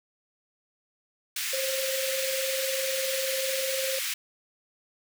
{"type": "high-pass noise", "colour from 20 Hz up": "pink", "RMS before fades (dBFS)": -31, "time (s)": [1.36, 4.14], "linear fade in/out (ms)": 5, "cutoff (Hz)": 1800, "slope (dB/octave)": 24}
{"type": "tone with tremolo", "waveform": "sine", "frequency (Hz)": 531, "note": "C5", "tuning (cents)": 25, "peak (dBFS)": -27, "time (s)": [1.53, 3.99], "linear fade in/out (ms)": 5, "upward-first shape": "triangle", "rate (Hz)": 20, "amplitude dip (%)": 60}
{"effects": []}